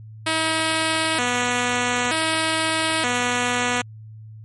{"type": "tone with vibrato", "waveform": "5% pulse", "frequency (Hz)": 280, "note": "C#4", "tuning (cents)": 18, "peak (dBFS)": -8, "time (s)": [0.26, 3.82], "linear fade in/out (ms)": 10, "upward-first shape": "square", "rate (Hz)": 0.54, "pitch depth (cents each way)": 230, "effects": ["added 109 Hz sine -37 dBFS peak until 4.44 s", "MP3 48 kbps"]}